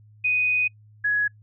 sine tone pair in turn, 2491 / 1677.1 Hz, D#7 / G#6, +1 / +16 cents, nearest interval perfect fifth, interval 685 cents, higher first, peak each -19 dBFS, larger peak neither, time 0.24-0.68 / 1.04-1.28 s, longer first, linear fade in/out 10 ms, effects noise-tail reverb RT60 0.1 s tail -26 dB re dry + added 106 Hz sine -49 dBFS peak until 1.42 s

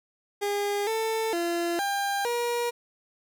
30% pulse tone with pitch steps, 407.1 / 445.2 / 342.3 / 799 / 477.1 Hz, G#4 / A4 / F4 / G5 / A#4, -35 / +20 / -35 / +33 / +40 cents, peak -23 dBFS, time 0.41-2.71 s, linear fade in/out 20 ms, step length 460 ms, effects none

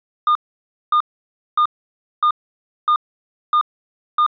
triangle tone bursts, 1215 Hz, D#6, 42 cents flat, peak -10 dBFS, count 7, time 0.27-4.264 s, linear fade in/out 2 ms, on 82 ms, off 570 ms, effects resampled to 11025 Hz

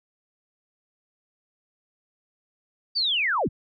sine linear sweep, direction down, 4739 to 40.76 Hz, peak -21 dBFS, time 2.95-3.49 s, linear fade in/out 20 ms, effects none

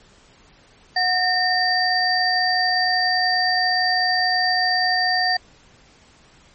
sine tone cluster, 733 / 1824 / 4664 Hz, F#5 / A#6 / D8, -16 / -38 / -13 cents, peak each -21 dBFS, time 0.96-5.37 s, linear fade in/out 5 ms, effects pink hiss -52 dBFS RMS until 6.54 s + MP3 32 kbps

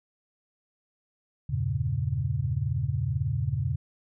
sine chord, E diminished seventh, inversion none, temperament equal, 82.41 / 98 / 116.54 / 138.59 Hz, E2 / G2 / Bb2 / Db3, 0 / 0 / 0 / 0 cents, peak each -33 / -32 / -30 / -29 dBFS, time 1.49-3.76 s, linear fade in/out 10 ms, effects none

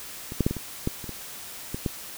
clicks, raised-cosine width 3 ms, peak -22 / -8 / -8 / -15 / -20 / -11 / -25 / -22 / -17 / -12 dBFS, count 10, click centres 0.321 / 0.407 / 0.465 / 0.51 / 0.567 / 0.874 / 1.042 / 1.093 / 1.745 / 1.862 s, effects white hiss -40 dBFS RMS until 2.17 s

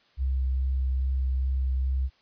sine tone with vibrato, 65.41 Hz, C2, in tune, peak -23 dBFS, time 0.17-2.1 s, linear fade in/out 50 ms, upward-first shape sine, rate 2.4 Hz, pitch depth 13 cents each way, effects white hiss -63 dBFS RMS until 2.21 s + resampled to 11025 Hz

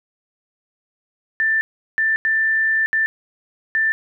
sine tone bursts at uneven times, 1775 Hz, A6, 15 cents sharp, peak -15 dBFS, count 5, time 1.4-1.61 / 1.98-2.16 / 2.25-2.86 / 2.93-3.06 / 3.75-3.92 s, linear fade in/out 0 ms, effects none

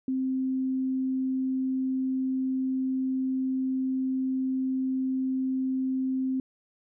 sine tone, 261.6 Hz, C4, in tune, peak -25 dBFS, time 0.08-6.4 s, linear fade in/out 2 ms, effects none

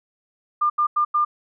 sine tone bursts at uneven times, 1200 Hz, D6, 37 cents sharp, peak -16 dBFS, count 4, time 0.61-0.7 / 0.78-0.87 / 0.96-1.05 / 1.14-1.25 s, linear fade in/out 10 ms, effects none

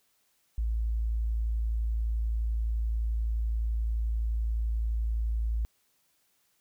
sine tone, 55.8 Hz, A1, 25 cents sharp, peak -26 dBFS, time 0.58-5.65 s, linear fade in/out 0 ms, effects white hiss -71 dBFS RMS until 6.6 s

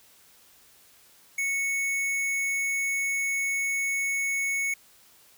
square tone, 2211 Hz, C#7, 5 cents flat, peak -26 dBFS, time 1.38-4.74 s, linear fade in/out 5 ms, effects white hiss -57 dBFS RMS until 5.37 s

